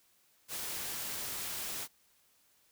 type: noise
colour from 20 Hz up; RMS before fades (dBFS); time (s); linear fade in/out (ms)
white; -39; 0.48-1.88; 50
effects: white hiss -69 dBFS RMS until 2.71 s